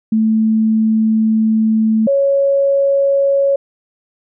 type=tone pair in turn; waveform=sine; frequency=220 / 554.4 Hz; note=A3 / C#5; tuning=0 / 0 cents; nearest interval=octave + major third; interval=1600 cents; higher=second; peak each=-10 dBFS; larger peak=neither; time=0.12-2.07 / 2.07-3.56 s; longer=first; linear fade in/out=5 ms; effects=none